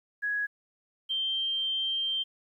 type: tone pair in turn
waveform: sine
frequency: 1669 / 3151 Hz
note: G#6 / G7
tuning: +8 / +8 cents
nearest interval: major seventh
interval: 1100 cents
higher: second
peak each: -27 dBFS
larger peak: neither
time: 0.22-0.47 / 1.09-2.24 s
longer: second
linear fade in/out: 20 ms
effects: 11-bit